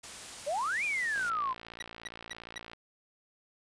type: noise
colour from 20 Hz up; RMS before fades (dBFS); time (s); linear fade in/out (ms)
white; -44; 0.03-1.3; 10
type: exponential two-way sweep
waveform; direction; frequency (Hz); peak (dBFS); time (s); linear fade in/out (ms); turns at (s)
sine; up then down; 537 to 2489 to 996; -29; 0.46-1.54; 20; 0.84
type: click train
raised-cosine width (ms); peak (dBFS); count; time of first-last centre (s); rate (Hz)
0.3; -28; 91; 1.16-2.733; 57.2
type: tone bursts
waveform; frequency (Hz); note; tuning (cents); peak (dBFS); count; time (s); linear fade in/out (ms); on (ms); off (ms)
25% pulse; 1930; B6; -40; -33; 4; 1.8-2.582; 5; 23; 230
effects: resampled to 22050 Hz